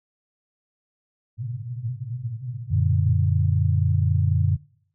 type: band-pass noise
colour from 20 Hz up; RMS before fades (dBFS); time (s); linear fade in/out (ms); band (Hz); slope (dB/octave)
white; -32; 1.37-3.24; 20; 110 to 130; 96
type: chord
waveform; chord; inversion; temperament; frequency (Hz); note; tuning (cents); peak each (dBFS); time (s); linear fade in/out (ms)
sine; Gb augmented; none; equal; 92.5 / 116.54 / 146.83; Gb2 / Bb2 / D3; 0 / 0 / 0; -20 / -24 / -23; 2.7-4.57; 20
effects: noise-tail reverb RT60 0.6 s tail -22 dB re dry